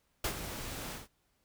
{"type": "noise with ADSR envelope", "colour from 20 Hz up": "pink", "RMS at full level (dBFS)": -31, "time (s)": [0.24, 1.08], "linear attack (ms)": 5, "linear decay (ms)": 83, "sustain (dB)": -10, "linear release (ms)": 160, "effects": ["pink hiss -75 dBFS RMS until 1.44 s"]}